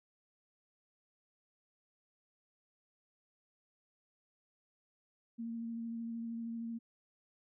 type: tone with vibrato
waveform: sine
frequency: 230.4 Hz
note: A#3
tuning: 20 cents flat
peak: -38 dBFS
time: 5.38-6.79 s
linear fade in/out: 20 ms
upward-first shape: triangle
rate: 13 Hz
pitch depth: 18 cents each way
effects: none